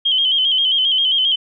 sine tone with vibrato, 3135 Hz, G7, 1 cent flat, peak -13 dBFS, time 0.05-1.36 s, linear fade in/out 10 ms, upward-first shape square, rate 7.5 Hz, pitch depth 52 cents each way, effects none

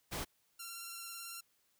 pink noise, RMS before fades -40 dBFS, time 0.11-0.25 s, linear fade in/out 20 ms
5% pulse tone with vibrato, 1370 Hz, F6, 34 cents flat, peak -33 dBFS, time 0.59-1.41 s, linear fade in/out 10 ms, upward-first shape square, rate 18 Hz, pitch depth 15 cents each way
effects white hiss -75 dBFS RMS until 1.79 s

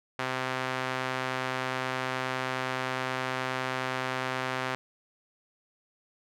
sawtooth tone with band-pass filter, 129.6 Hz, C3, 16 cents flat, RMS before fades -32 dBFS, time 0.19-4.75 s, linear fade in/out 0 ms, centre 1600 Hz, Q 0.83, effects none

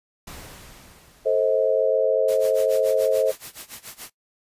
pink noise with exponential decay, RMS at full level -38 dBFS, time 0.27-2.62 s, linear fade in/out 5 ms, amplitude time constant 510 ms
sine chord, A diminished, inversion none, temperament just, 440 / 528 / 633.6 Hz, A4 / C5 / Eb5, 0 / +16 / +31 cents, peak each -22 / -20 / -23 dBFS, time 1.25-3.32 s, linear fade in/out 20 ms
white noise with tremolo, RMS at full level -36 dBFS, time 2.28-4.1 s, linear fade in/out 5 ms, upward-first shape sine, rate 7 Hz, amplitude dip 90%
effects noise-tail reverb RT60 0.1 s tail -18 dB re dry + resampled to 32000 Hz

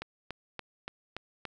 click train, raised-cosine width 0.3 ms, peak -21 dBFS, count 6, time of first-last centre 0.02-1.453 s, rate 3.49 Hz, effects none

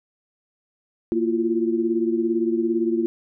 sine tone cluster, 230.7 / 338.2 / 355.8 Hz, A#3 / E4 / F4, -18 / +44 / +32 cents, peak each -25 / -21 / -26 dBFS, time 1.12-3.06 s, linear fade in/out 0 ms, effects none

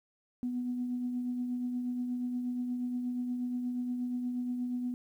sine tone with tremolo, 246.9 Hz, B3, in tune, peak -29 dBFS, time 0.43-4.94 s, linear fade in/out 0 ms, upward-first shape triangle, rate 8.4 Hz, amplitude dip 40%, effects tanh soft clip ceiling -25 dBFS + 11-bit

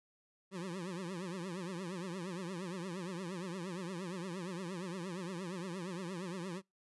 25% pulse tone with vibrato, 180.2 Hz, F#3, 45 cents flat, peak -36 dBFS, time 0.51-6.62 s, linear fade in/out 50 ms, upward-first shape triangle, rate 8.6 Hz, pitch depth 180 cents each way, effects noise-tail reverb RT60 0.2 s tail -26 dB re dry + resampled to 24000 Hz

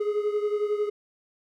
triangle beating tone pair, 415.3 / 426.3 Hz, G#4 / G#4, 0 / +45 cents, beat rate 11 Hz, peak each -23 / -28 dBFS, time 0-0.9 s, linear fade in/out 10 ms, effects none

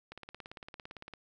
click train, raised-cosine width 0.3 ms, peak -29 dBFS, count 19, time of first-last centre 0.12-1.137 s, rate 17.7 Hz, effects none

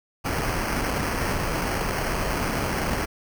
pink noise with sample-and-hold, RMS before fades -26 dBFS, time 0.24-3.06 s, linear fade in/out 20 ms, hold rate 3675 Hz, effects none

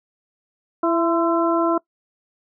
harmonic tone with a mistuned harmonic, 334.2 Hz, E4, 24 cents sharp, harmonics 1 / 2 / 3 / 4, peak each -19 / -22 / -24 / -25 dBFS, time 0.83-1.78 s, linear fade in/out 5 ms, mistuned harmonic 3, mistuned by +45 cents, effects noise-tail reverb RT60 0.1 s tail -23 dB re dry

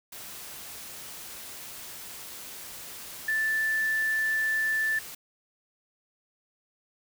sine tone in noise, 1760 Hz, A6, in tune, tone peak -24 dBFS, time 3.28-4.99 s, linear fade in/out 5 ms, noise white, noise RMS -42 dBFS, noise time 0.12-5.15 s, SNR +15 dB, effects none

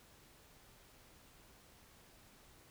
silence, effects pink hiss -63 dBFS RMS until 2.7 s

